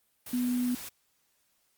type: tone in noise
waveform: sine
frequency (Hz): 246.9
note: B3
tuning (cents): 0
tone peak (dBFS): -26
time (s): 0.33-0.75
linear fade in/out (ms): 5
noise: white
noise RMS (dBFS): -42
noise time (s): 0.26-0.89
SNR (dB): +13
effects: white hiss -72 dBFS RMS until 1.77 s + Opus 32 kbps